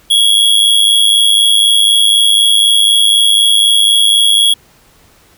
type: tone with amplitude modulation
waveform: square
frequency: 3322 Hz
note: G#7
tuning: in tune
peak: -4 dBFS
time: 0.1-4.54 s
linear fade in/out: 10 ms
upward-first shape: sine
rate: 104 Hz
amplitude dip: 65%
effects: pink hiss -47 dBFS RMS until 5.37 s